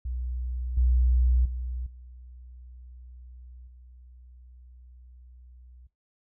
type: tone with level steps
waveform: sine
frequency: 61.74 Hz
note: B1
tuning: in tune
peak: -29 / -19 / -30 / -44 / -48 dBFS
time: 0.05-5.87 s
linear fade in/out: 5 ms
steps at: 0.77 / 1.45 / 1.86 / 3.67 s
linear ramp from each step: 5 ms
effects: noise-tail reverb RT60 0.2 s tail -18 dB re dry